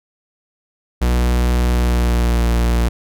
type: tone with pitch glide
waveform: 45% pulse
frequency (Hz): 60.7 to 58.6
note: B1 to A#1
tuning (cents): -29 to +10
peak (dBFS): -13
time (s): 1.01-2.89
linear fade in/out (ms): 10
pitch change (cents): -61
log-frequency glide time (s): 1.69-2.48
effects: none